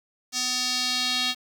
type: tone with band-pass filter sweep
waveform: square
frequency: 251.2 Hz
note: B3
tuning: 30 cents sharp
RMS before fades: -26 dBFS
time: 0.32-1.35 s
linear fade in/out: 50 ms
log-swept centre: 5600 to 3700 Hz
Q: 2.8
effects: 7-bit